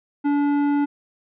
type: tone with tanh clipping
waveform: sine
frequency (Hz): 287.8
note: D4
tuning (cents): -35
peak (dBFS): -19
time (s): 0.24-0.86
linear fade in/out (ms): 20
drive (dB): 12
effects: none